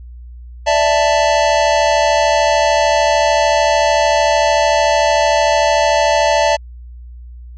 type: chord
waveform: square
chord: D suspended second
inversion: none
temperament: just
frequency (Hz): 587.3 / 660.7 / 881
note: D5 / E5 / A5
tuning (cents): 0 / +4 / +2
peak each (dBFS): -16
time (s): 0.66-6.57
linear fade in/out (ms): 20
effects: added 60 Hz sine -31 dBFS peak until 7.57 s + resampled to 16000 Hz